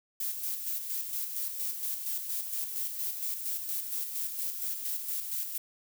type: noise with tremolo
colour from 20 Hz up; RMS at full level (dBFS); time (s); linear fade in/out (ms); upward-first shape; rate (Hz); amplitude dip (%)
violet; -33; 0.2-5.58; 5; square; 4.3; 45
effects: none